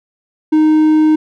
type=tone; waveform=triangle; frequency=310 Hz; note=D#4; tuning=6 cents flat; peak=-5 dBFS; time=0.52-1.16 s; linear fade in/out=10 ms; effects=none